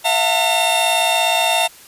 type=tone cluster; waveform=45% pulse; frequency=663 / 720 / 898 / 2729 / 3639 Hz; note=E5 / F#5 / A5 / F7 / A#7; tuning=+10 / -47 / +35 / -41 / -42 cents; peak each=-21 dBFS; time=0.04-1.68 s; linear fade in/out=20 ms; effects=white hiss -43 dBFS RMS until 1.87 s + resampled to 32000 Hz